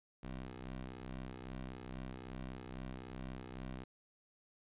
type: ring-modulated tone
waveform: 15% pulse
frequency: 63.8 Hz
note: C2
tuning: 43 cents flat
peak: -35 dBFS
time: 0.23-3.84 s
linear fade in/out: 5 ms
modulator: 96.9 Hz
effects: resampled to 8000 Hz

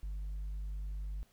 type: tone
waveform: sine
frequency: 49.95 Hz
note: G1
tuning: 33 cents sharp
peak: -34 dBFS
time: 0.03-1.23 s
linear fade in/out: 0 ms
effects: tanh soft clip ceiling -36 dBFS + pink hiss -69 dBFS RMS until 1.32 s

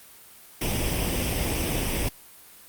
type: noise with comb filter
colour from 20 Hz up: pink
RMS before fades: -26 dBFS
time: 0.61-2.09 s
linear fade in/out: 5 ms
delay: 0.36 ms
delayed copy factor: +0.6
effects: white hiss -49 dBFS RMS until 2.68 s + Opus 32 kbps

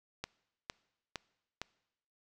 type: click train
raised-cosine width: 0.2 ms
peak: -20 dBFS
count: 4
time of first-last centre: 0.24-1.616 s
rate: 2.18 Hz
effects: noise-tail reverb RT60 0.9 s tail -23 dB re dry

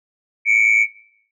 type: tone pair together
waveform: sine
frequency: 2217 / 2326 Hz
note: C#7 / D7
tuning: 0 / -17 cents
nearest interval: minor second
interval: 83 cents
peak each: -13 dBFS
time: 0.45-0.87 s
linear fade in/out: 50 ms
effects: noise-tail reverb RT60 0.7 s tail -21 dB re dry + tanh soft clip ceiling -7 dBFS

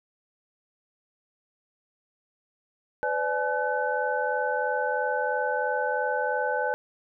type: tone cluster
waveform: sine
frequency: 503 / 586 / 851 / 1510 Hz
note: B4 / D5 / G#5 / F#6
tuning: +32 / -4 / +42 / +35 cents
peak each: -29 / -31 / -29 / -30 dBFS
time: 3.03-6.74 s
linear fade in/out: 0 ms
effects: none

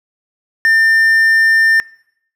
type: tone with hard clipping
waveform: triangle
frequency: 1800 Hz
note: A6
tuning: 39 cents sharp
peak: -9 dBFS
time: 0.65-1.8 s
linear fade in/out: 0 ms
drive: 6 dB
effects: noise-tail reverb RT60 0.7 s tail -23 dB re dry

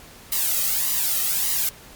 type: noise with flanger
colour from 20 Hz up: blue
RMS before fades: -22 dBFS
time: 0.32-1.69 s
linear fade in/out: 2 ms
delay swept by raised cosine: 1 to 1.58 ms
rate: 1.7 Hz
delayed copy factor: +0.75
effects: pink hiss -45 dBFS RMS until 1.95 s + MP3 96 kbps

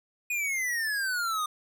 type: exponential sweep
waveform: square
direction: down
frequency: 2489 to 1213 Hz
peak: -28 dBFS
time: 0.3-1.46 s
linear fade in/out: 5 ms
effects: none

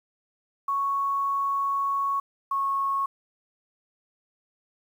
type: tone pair in turn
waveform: sine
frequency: 1108.7 / 1099.1 Hz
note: C#6 / C#6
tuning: 0 / -15 cents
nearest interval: unison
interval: 15 cents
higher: first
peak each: -23 dBFS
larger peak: neither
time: 0.68-2.2 / 2.51-3.06 s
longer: first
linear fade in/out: 5 ms
effects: 9-bit

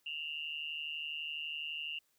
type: tone with amplitude modulation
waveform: sine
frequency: 2794 Hz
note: F7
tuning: in tune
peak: -34 dBFS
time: 0.06-1.99 s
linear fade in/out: 5 ms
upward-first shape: sine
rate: 152 Hz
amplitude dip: 85%
effects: white hiss -75 dBFS RMS until 2.18 s

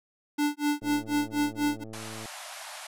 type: tone with tremolo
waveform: square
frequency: 293.7 Hz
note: D4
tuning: in tune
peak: -23 dBFS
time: 0.38-1.84 s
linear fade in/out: 10 ms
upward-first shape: sine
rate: 4.1 Hz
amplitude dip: 100%
type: click train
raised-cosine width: 2 ms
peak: -31 dBFS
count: 159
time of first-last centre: 0.82-2.256 s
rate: 110 Hz
type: band-pass noise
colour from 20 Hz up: pink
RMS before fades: -42 dBFS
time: 1.93-2.87 s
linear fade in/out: 5 ms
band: 590 to 12000 Hz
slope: 96 dB/octave
effects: none

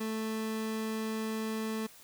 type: tone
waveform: 30% pulse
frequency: 220 Hz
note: A3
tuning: in tune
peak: -30 dBFS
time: 0-1.87 s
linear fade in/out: 10 ms
effects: white hiss -55 dBFS RMS until 2.03 s

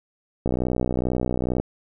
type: click train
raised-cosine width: 2 ms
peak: -10 dBFS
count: 72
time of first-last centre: 0.46-1.6 s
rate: 62.3 Hz
effects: none

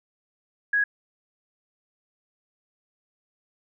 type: tone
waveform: sine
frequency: 1661.2 Hz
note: G#6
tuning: in tune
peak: -19 dBFS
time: 0.73-0.84 s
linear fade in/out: 5 ms
effects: none

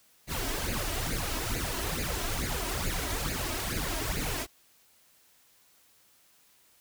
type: noise with flanger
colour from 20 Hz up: pink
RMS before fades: -32 dBFS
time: 0.27-4.47 s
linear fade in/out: 50 ms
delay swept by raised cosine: 0.44 to 3.14 ms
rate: 2.3 Hz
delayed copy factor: +0.75
effects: white hiss -63 dBFS RMS until 6.8 s

